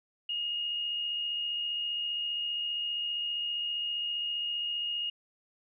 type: tone with amplitude modulation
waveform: sine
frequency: 2859 Hz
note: F7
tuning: 40 cents sharp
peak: -29 dBFS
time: 0.29-5.1 s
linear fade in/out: 5 ms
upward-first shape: sine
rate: 75.1 Hz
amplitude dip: 30%
effects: none